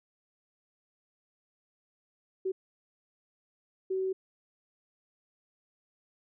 sine tone bursts at uneven times, 378.6 Hz, F#4, 40 cents sharp, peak -28 dBFS, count 2, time 2.45-2.52 / 3.9-4.13 s, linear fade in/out 10 ms, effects none

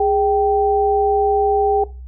sine tone pair together, 413.2 / 780 Hz, G#4 / G5, -9 / -9 cents, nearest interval major seventh, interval 1100 cents, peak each -16 dBFS, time 0-1.84 s, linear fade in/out 5 ms, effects noise-tail reverb RT60 0.3 s tail -18 dB re dry + added 63 Hz sine -31 dBFS peak until 2.07 s

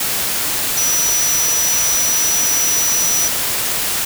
sine tone in noise, 5890 Hz, F#8, 9 cents flat, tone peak -15 dBFS, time 0.77-3.28 s, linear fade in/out 5 ms, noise white, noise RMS -19 dBFS, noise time 0-4.05 s, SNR +1 dB, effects none

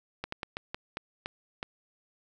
slowing click train, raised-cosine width 0.3 ms, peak -18 dBFS, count 8, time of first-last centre 0.24-1.629 s, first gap 84 ms, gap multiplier 1.28, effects none

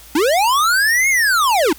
square linear two-way sweep, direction up then down, 272.2 to 2200 to 272.2 Hz, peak -13 dBFS, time 0.15-1.73 s, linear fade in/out 5 ms, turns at 1.09 s, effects added 56 Hz sine -44 dBFS peak until 1.78 s + white hiss -42 dBFS RMS until 1.78 s

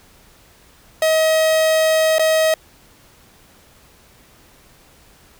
45% pulse tone with dropouts, 635 Hz, D#5, 35 cents sharp, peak -13 dBFS, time 1.02-2.54 s, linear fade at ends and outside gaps 2 ms, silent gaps 2.184-2.194 s, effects pink hiss -50 dBFS RMS until 5.39 s

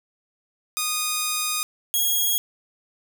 5% pulse tone pair in turn, 1235 / 3297 Hz, D#6 / G#7, -13 / -13 cents, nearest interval octave + perfect fourth, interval 1700 cents, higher second, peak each -11 dBFS, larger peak neither, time 0.77-1.63 / 1.94-2.38 s, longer first, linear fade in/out 0 ms, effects 8-bit

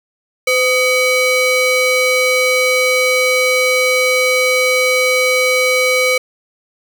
square ring-modulated tone, 880 Hz, A5, in tune, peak -9 dBFS, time 0.47-6.18 s, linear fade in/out 5 ms, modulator 1390 Hz, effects none

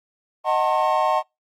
triangle chord, D# diminished seventh, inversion none, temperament just, 622.3 / 746.7 / 896 / 1075.3 Hz, D#5 / F#5 / A5 / C6, 0 / +16 / +31 / +47 cents, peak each -21 dBFS, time 0.44-1.23 s, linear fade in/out 50 ms, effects noise-tail reverb RT60 0.2 s tail -25 dB re dry + Opus 32 kbps

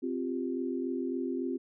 sine chord, C suspended fourth, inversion none, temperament just, 261.6 / 348.8 / 392.4 Hz, C4 / F4 / G4, 0 / -2 / +2 cents, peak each -33 / -35 / -38 dBFS, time 0.02-1.58 s, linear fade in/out 20 ms, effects none

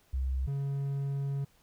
sine / triangle tone pair in turn, 65.6 / 139 Hz, C2 / C#3, +5 / +5 cents, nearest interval octave + minor second, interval 1300 cents, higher second, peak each -28 dBFS, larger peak neither, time 0.13-0.47 / 0.47-1.45 s, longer second, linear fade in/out 10 ms, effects pink hiss -66 dBFS RMS until 1.62 s

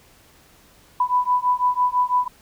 sine beating tone pair, 990 / 996 Hz, B5 / B5, +4 / +14 cents, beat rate 6 Hz, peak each -20 dBFS, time 1-2.28 s, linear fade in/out 5 ms, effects pink hiss -53 dBFS RMS until 2.41 s

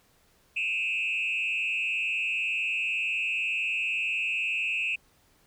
sine tone with frequency modulation, 2591 Hz, E7, 30 cents flat, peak -25 dBFS, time 0.56-4.96 s, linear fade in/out 10 ms, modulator 160 Hz, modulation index 0.97, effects tanh soft clip ceiling -22 dBFS + pink hiss -64 dBFS RMS until 5.46 s

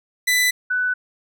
sawtooth / sine tone pair in turn, 1994 / 1493.8 Hz, B6 / F#6, +16 / +16 cents, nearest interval perfect fourth, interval 500 cents, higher first, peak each -12 / -18 dBFS, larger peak first, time 0.27-0.51 / 0.7-0.94 s, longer neither, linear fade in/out 10 ms, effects none

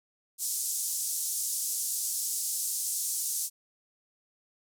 pink band-pass noise, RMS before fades -32 dBFS, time 0.38-3.5 s, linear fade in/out 50 ms, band 6300 to 13000 Hz, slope 24 dB/octave, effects none

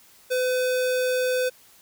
square tone, 506 Hz, B4, 42 cents sharp, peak -22 dBFS, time 0.3-1.5 s, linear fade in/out 20 ms, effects white hiss -54 dBFS RMS until 1.81 s

